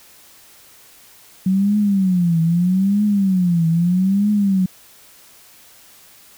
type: tone with vibrato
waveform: sine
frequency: 185 Hz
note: F#3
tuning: in tune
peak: -13 dBFS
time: 1.46-4.66 s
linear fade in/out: 5 ms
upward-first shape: triangle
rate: 0.79 Hz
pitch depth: 230 cents each way
effects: white hiss -47 dBFS RMS until 6.37 s